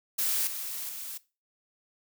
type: noise with level steps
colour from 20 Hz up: blue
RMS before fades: -28 / -36 / -39 dBFS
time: 0.18-1.18 s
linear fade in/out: 10 ms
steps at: 0.47 / 0.89 s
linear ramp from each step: 2 ms
effects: noise-tail reverb RT60 0.3 s tail -19 dB re dry